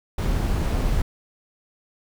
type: noise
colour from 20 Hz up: brown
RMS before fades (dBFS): -22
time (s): 0.18-1.02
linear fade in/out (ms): 5
effects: none